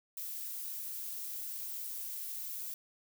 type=noise; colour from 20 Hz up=violet; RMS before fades=-41 dBFS; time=0.17-2.74 s; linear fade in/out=2 ms; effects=none